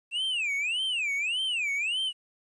triangle tone with vibrato, 2637 Hz, E7, in tune, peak -25 dBFS, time 0.11-2.13 s, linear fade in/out 50 ms, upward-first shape sine, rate 1.7 Hz, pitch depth 300 cents each way, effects resampled to 24000 Hz + 11-bit

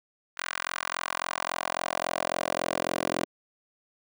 10% pulse tone with high-pass filter sweep, 43.65 Hz, F1, in tune, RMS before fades -31 dBFS, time 0.37-3.25 s, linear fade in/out 10 ms, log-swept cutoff 1500 to 390 Hz, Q 1.8, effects none

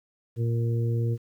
harmonic tone, 116.54 Hz, A#2, in tune, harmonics 1 / 2 / 3 / 4, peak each -23 / -38 / -36 / -36 dBFS, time 0.36-1.18 s, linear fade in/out 50 ms, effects 10-bit

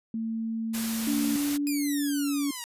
sine tone, 224.8 Hz, A3, 37 cents sharp, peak -28 dBFS, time 0.14-1.36 s, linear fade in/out 2 ms
white noise, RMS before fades -34 dBFS, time 0.73-1.58 s, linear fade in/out 20 ms
sine tone with pitch glide, 288.2 to 284.6 Hz, D4 to C#4, -33 to +46 cents, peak -25 dBFS, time 1.07-2.51 s, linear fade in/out 5 ms, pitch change -21 cents, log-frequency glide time 1.86-2.32 s
5% pulse exponential sweep, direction down, 2500 to 932.3 Hz, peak -23 dBFS, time 1.67-2.64 s, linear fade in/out 0 ms
effects resampled to 32000 Hz

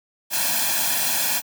white noise with comb filter, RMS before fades -22 dBFS, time 0.3-1.42 s, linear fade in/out 50 ms, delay 1.2 ms, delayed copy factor +0.75, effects high-pass 200 Hz 12 dB/octave

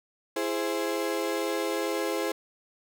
35% pulse chord, E augmented, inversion none, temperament equal with one note detuned, 333.1 / 415.3 / 523.3 Hz, E4 / G#4 / B#4, +18 / 0 / 0 cents, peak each -30 / -30 / -30 dBFS, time 0.36-2.32 s, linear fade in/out 5 ms, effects none

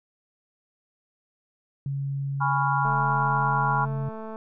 sine tone, 138.59 Hz, C#3, in tune, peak -26 dBFS, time 1.86-4.09 s, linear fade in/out 2 ms
sine chord, C# dominant seventh, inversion second, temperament equal, 830.6 / 987.8 / 1108.7 / 1396.9 Hz, G#5 / B5 / C#6 / E#6, 0 / 0 / 0 / 0 cents, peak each -27 / -26 / -29 / -28 dBFS, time 2.4-3.86 s, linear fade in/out 20 ms
click train, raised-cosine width 1 ms, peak -25 dBFS, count 333, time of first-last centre 2.85-4.359 s, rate 220 Hz
effects none

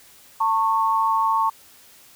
sine tone pair together, 896.7 / 1100 Hz, A5 / C#6, +33 / -14 cents, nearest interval major third, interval 353 cents, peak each -20 dBFS, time 0.4-1.5 s, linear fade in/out 10 ms, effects white hiss -50 dBFS RMS until 2.15 s

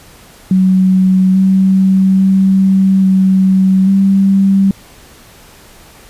sine tone with pitch steps, 187.3 / 190.5 / 191.7 / 189.6 / 194.8 Hz, F#3 / G3 / G3 / F#3 / G3, +21 / -49 / -38 / +43 / -11 cents, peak -6 dBFS, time 0.51-4.71 s, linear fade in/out 2 ms, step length 840 ms, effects pink hiss -40 dBFS RMS until 6.09 s + resampled to 32000 Hz

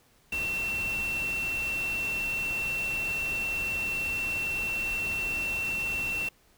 sine tone in noise, 2704 Hz, E7, 43 cents sharp, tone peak -28 dBFS, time 0.32-6.29 s, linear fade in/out 5 ms, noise pink, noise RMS -40 dBFS, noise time 0.32-6.29 s, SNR +9 dB, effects pink hiss -63 dBFS RMS until 6.57 s

